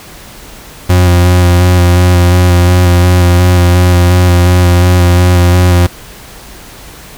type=tone with vibrato; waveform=40% pulse; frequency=89 Hz; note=F2; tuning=33 cents sharp; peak=-3 dBFS; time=0.89-5.87 s; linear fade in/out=10 ms; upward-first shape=square; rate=2.8 Hz; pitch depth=17 cents each way; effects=added 50 Hz sine -38 dBFS peak until 7.17 s + pink hiss -32 dBFS RMS until 7.17 s